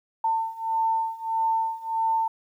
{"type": "beating tone pair", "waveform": "sine", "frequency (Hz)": [897, 898.6], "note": ["A5", "A5"], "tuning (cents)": [33, 36], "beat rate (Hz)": 1.6, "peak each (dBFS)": [-27, -25], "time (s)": [0.24, 2.28], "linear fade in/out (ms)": 5, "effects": ["10-bit"]}